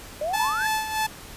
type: exponential sweep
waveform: sine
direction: up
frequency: 580 to 1755 Hz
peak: -24 dBFS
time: 0.21-0.67 s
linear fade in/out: 5 ms
type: tone with tremolo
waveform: sawtooth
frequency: 870 Hz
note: A5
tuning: 20 cents flat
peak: -18 dBFS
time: 0.33-1.07 s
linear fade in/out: 10 ms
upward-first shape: sine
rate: 3.2 Hz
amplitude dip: 60%
effects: pink hiss -42 dBFS RMS until 1.36 s + resampled to 32000 Hz